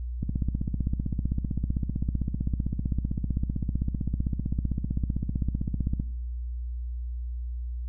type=click train; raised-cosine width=5 ms; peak=-15 dBFS; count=91; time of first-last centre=0.23-5.999 s; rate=15.6 Hz; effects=noise-tail reverb RT60 0.8 s tail -20 dB re dry + added 60 Hz sine -30 dBFS peak until 7.88 s